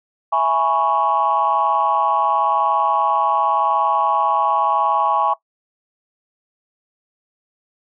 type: chord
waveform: sine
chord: C# minor seventh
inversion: first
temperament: equal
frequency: 659.3 / 830.6 / 987.8 / 1108.7 Hz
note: E5 / G#5 / B5 / C#6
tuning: 0 / 0 / 0 / 0 cents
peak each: -23 / -18 / -22 / -18 dBFS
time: 0.32-5.34 s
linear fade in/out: 10 ms
effects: noise-tail reverb RT60 0.1 s tail -18 dB re dry + tanh soft clip ceiling -6 dBFS